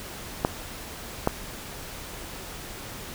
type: clicks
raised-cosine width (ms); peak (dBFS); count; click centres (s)
1; -6; 2; 0.449 / 1.274
effects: pink hiss -39 dBFS RMS until 3.14 s